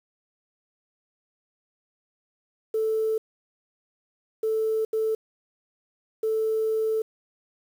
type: tone bursts at uneven times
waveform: sine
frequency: 440 Hz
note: A4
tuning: in tune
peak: -21 dBFS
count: 4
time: 2.74-3.18 / 4.43-4.85 / 4.93-5.15 / 6.23-7.02 s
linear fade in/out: 5 ms
effects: tanh soft clip ceiling -17 dBFS + 8-bit